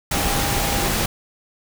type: tone in noise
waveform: sine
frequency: 803 Hz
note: G5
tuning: 41 cents sharp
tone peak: -29 dBFS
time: 0.13-0.88 s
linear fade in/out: 5 ms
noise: pink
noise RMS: -21 dBFS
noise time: 0.11-1.06 s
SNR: -11 dB
effects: none